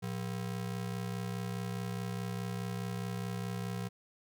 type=ring-modulated tone; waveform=square; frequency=146.83 Hz; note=D3; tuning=in tune; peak=-33 dBFS; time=0.02-3.89 s; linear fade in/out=20 ms; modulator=32.4 Hz; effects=none